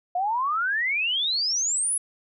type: exponential sweep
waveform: sine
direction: up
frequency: 698.5 to 10880 Hz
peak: -22 dBFS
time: 0.15-1.98 s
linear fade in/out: 5 ms
effects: none